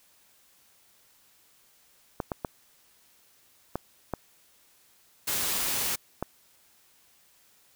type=clicks; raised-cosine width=1 ms; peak=-15 dBFS; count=6; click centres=2.202 / 2.318 / 2.448 / 3.756 / 4.137 / 6.226 s
type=noise; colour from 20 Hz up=white; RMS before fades=-29 dBFS; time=5.27-5.96 s; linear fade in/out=10 ms
effects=white hiss -62 dBFS RMS until 7.75 s